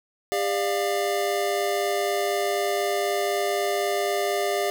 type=tone cluster; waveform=square; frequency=401.7 / 595 / 699 Hz; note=G4 / D5 / F5; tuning=+42 / +22 / +1 cents; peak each=-27 / -29 / -28 dBFS; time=0.32-4.7 s; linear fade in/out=0 ms; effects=10-bit